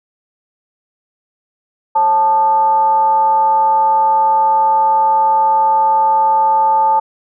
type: tone with frequency modulation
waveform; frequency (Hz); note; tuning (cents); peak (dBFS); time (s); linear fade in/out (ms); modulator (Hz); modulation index
sine; 880; A5; 0; -9; 1.95-7; 10; 337; 0.35
effects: none